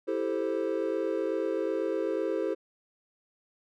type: chord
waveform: triangle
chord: A minor seventh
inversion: second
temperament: equal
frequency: 329.6 / 392 / 440 / 523.3 Hz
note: E4 / G4 / A4 / C5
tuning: 0 / 0 / 0 / 0 cents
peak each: -31 dBFS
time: 0.07-2.55 s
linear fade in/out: 20 ms
effects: none